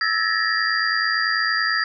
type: tone cluster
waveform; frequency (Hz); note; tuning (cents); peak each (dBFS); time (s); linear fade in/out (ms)
sine; 1316 / 1696 / 1785 / 1897 / 4769; E6 / G#6 / A6 / A#6 / D8; -3 / +36 / +24 / +30 / +26; -25; 0.01-1.84; 2
effects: none